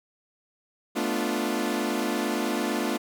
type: chord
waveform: sawtooth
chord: B half-diminished seventh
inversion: third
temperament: equal with one note detuned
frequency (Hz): 218 / 246.9 / 293.7 / 349.2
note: A3 / B3 / D4 / F4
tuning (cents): -16 / 0 / 0 / 0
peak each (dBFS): -27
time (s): 0.95-2.98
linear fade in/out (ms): 20
effects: none